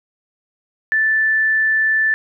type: tone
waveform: sine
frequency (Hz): 1759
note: A6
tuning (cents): -1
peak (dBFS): -13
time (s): 0.92-2.14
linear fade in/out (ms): 0
effects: none